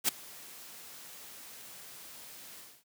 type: noise with ADSR envelope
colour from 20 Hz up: white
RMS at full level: -25 dBFS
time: 0.04-2.84 s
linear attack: 43 ms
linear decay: 10 ms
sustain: -24 dB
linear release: 260 ms
effects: high-pass 100 Hz 12 dB/octave